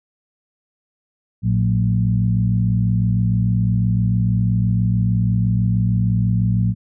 harmonic tone with a mistuned harmonic, 56.8 Hz, A#1, 44 cents flat, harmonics 1 / 2 / 3 / 4, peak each -28 / -16 / -20 / -28 dBFS, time 1.42-6.75 s, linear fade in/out 50 ms, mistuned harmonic 3, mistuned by +93 cents, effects none

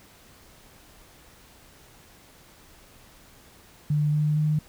sine tone with pitch steps, 149.1 / 150.83 / 152.59 Hz, D3 / D3 / D#3, +27 / +47 / -33 cents, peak -20 dBFS, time 3.9-4.59 s, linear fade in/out 5 ms, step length 230 ms, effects pink hiss -53 dBFS RMS until 4.68 s

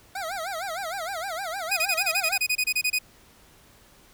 25% pulse tone with vibrato, 714 Hz, F5, 38 cents sharp, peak -26 dBFS, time 0.15-2.38 s, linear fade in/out 5 ms, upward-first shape sine, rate 6.5 Hz, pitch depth 210 cents each way
sawtooth tone bursts, 2489 Hz, D#7, in tune, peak -18 dBFS, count 15, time 1.71-2.989 s, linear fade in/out 10 ms, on 61 ms, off 26 ms
effects pink hiss -55 dBFS RMS until 4.13 s

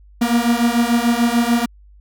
45% pulse beating tone pair, 233.1 / 239.9 Hz, A#3 / A#3, 0 / +50 cents, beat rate 6.8 Hz, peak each -17 dBFS, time 0.21-1.66 s, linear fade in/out 10 ms, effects added 50 Hz sine -43 dBFS peak until 2 s

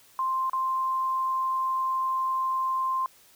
sine tone with dropouts, 1048 Hz, C6, 2 cents sharp, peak -24 dBFS, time 0.19-3.06 s, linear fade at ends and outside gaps 1 ms, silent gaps 0.497-0.532 s, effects white hiss -57 dBFS RMS until 3.35 s

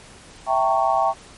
sine chord, E diminished seventh, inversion none, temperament equal with one note detuned, 659.3 / 784 / 911 / 1108.7 Hz, E5 / G5 / Bb5 / Db6, 0 / 0 / -40 / 0 cents, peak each -22 / -20 / -23 / -23 dBFS, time 0.46-1.14 s, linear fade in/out 50 ms, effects pink hiss -45 dBFS RMS until 1.37 s + MP3 48 kbps

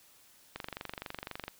click train, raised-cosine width 0.3 ms, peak -22 dBFS, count 23, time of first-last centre 0.56-1.481 s, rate 23.9 Hz, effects white hiss -61 dBFS RMS until 1.59 s

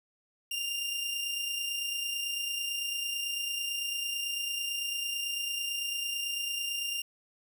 sawtooth tone pair together, 2794 / 2823 Hz, F7 / F7, 0 / +18 cents, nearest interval unison, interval 18 cents, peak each -29 / -37 dBFS, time 0.51-7.02 s, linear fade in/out 5 ms, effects none

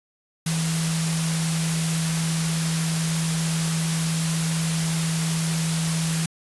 sine tone in noise, 162.6 Hz, E3, 23 cents flat, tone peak -22 dBFS, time 0.46-6.26 s, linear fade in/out 5 ms, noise white, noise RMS -28 dBFS, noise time 0.46-6.26 s, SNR +3 dB, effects resampled to 24000 Hz

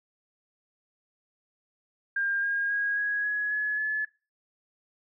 sine tone with pitch steps, 1604 / 1622.6 / 1641.5 / 1660.6 / 1679.9 / 1699.4 / 1719.1 Hz, G6 / G#6 / G#6 / G#6 / G#6 / G#6 / A6, +39 / -41 / -21 / -1 / +19 / +39 / -41 cents, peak -25 dBFS, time 2.16-4.05 s, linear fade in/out 5 ms, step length 270 ms, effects noise-tail reverb RT60 0.3 s tail -20 dB re dry

